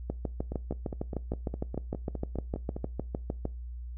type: two click trains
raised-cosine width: 2 ms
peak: -18 / -22 dBFS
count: 23 / 12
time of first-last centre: 0.1-3.454 / 0.52-2.765 s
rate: 6.56 / 4.9 Hz
effects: noise-tail reverb RT60 0.3 s tail -22 dB re dry + added 60 Hz sine -37 dBFS peak until 3.97 s